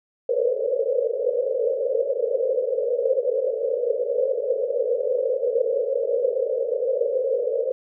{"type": "band-pass noise", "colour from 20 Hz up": "pink", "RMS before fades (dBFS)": -23, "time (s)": [0.29, 7.72], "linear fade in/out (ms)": 0, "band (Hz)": [460, 550], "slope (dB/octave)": 96, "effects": []}